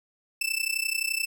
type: tone with amplitude modulation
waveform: sawtooth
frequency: 2647 Hz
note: E7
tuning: 7 cents sharp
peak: -19 dBFS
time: 0.41-1.26 s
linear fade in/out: 5 ms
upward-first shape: sine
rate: 31.6 Hz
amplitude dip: 90%
effects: none